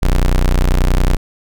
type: tone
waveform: 35% pulse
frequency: 30.5 Hz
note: B0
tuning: 21 cents flat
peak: -8 dBFS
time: 0.02-1.17 s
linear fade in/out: 10 ms
effects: none